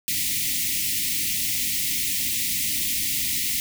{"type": "band-stop noise", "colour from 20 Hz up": "white", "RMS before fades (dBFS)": -25, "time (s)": [0.08, 3.6], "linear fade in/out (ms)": 0, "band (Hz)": [320, 1900], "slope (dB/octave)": 96, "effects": []}